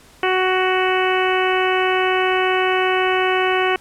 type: harmonic tone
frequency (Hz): 372.1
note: F#4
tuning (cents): +10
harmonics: 1 / 2 / 3 / 4 / 5 / 6 / 7 / 8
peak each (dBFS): -19 / -22 / -24 / -25 / -26 / -27 / -27 / -28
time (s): 0.23-3.76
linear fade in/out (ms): 2
effects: pink hiss -48 dBFS RMS until 3.8 s + low-pass 12000 Hz 12 dB/octave